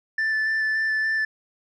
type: tone with vibrato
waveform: sine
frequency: 1760 Hz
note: A6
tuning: in tune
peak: -18 dBFS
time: 0.18-1.25 s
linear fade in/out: 5 ms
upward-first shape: square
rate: 3.5 Hz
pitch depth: 9 cents each way
effects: tanh soft clip ceiling -20 dBFS